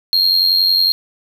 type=tone with amplitude modulation; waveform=triangle; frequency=4234 Hz; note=C8; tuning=20 cents sharp; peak=-7 dBFS; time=0.13-0.92 s; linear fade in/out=0 ms; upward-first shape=sine; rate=90.9 Hz; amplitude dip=60%; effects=none